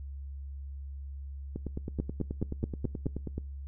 two click trains, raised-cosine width 3 ms, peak -17 / -22 dBFS, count 6 / 18, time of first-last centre 2-3.066 / 1.56-3.38 s, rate 4.69 / 9.34 Hz, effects noise-tail reverb RT60 0.4 s tail -24 dB re dry + added 69 Hz sine -38 dBFS peak until 3.67 s

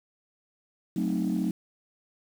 sine chord, F# diminished seventh, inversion none, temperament equal, 185 / 220 / 261.6 / 311.1 Hz, F#3 / A3 / C4 / Eb4, 0 / 0 / 0 / 0 cents, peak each -28 / -29 / -31 / -30 dBFS, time 0.96-1.51 s, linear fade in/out 5 ms, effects tanh soft clip ceiling -19 dBFS + 8-bit

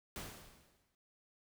pink noise with exponential decay, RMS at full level -43 dBFS, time 0.16-0.95 s, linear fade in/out 1 ms, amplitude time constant 170 ms, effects none

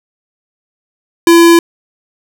square tone, 337.5 Hz, E4, 41 cents sharp, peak -3 dBFS, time 1.27-1.59 s, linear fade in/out 2 ms, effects none

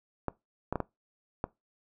clicks, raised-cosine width 1 ms, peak -16 dBFS, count 5, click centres 0.283 / 0.726 / 0.757 / 0.803 / 1.441 s, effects noise-tail reverb RT60 0.2 s tail -21 dB re dry

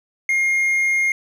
triangle tone, 2132 Hz, C7, 32 cents sharp, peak -14 dBFS, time 0.29-1.12 s, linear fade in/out 2 ms, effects none

